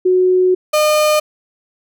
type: tone pair in turn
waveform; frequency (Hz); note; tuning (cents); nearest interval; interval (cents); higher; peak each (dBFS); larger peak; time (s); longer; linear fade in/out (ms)
sine / 35% pulse; 367.7 / 608; F#4 / D#5; -11 / -40; major sixth; 871; second; -9; neither; 0.05-0.55 / 0.73-1.2; first; 10
effects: none